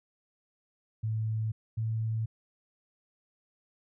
sine tone pair in turn, 110 / 111.41 Hz, A2 / A2, 0 / +22 cents, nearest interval unison, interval 22 cents, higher second, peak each -28 dBFS, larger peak neither, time 1.03-1.52 / 1.77-2.26 s, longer neither, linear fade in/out 10 ms, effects none

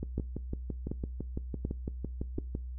two click trains, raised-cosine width 3 ms, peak -20 / -22 dBFS, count 4 / 16, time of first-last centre 0.18-2.386 / 0.03-2.551 s, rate 1.36 / 5.95 Hz, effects noise-tail reverb RT60 0.3 s tail -21 dB re dry + added 62 Hz sine -37 dBFS peak until 2.78 s

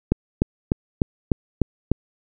click train, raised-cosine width 3 ms, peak -4 dBFS, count 7, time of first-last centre 0.12-1.916 s, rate 3.34 Hz, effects none

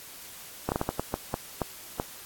slowing click train, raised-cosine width 1 ms, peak -12 dBFS, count 10, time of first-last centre 0.69-1.999 s, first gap 29 ms, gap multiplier 1.38, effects white hiss -45 dBFS RMS until 2.25 s + AAC 64 kbps

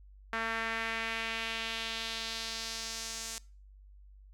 sawtooth tone with band-pass filter sweep, 225.8 Hz, A3, 45 cents sharp, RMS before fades -37 dBFS, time 0.33-3.38 s, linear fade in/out 0 ms, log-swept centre 1600 to 7000 Hz, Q 1.8, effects noise-tail reverb RT60 0.4 s tail -23 dB re dry + added 49 Hz sine -52 dBFS peak until 4.33 s

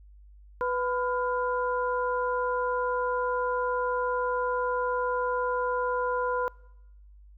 sine tone cluster, 496.3 / 1003 / 1414 Hz, B4 / B5 / F6, +8 / +26 / +21 cents, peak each -28 / -29 / -34 dBFS, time 0.61-6.48 s, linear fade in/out 0 ms, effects noise-tail reverb RT60 1.0 s tail -25 dB re dry + added 50 Hz sine -49 dBFS peak until 7.37 s

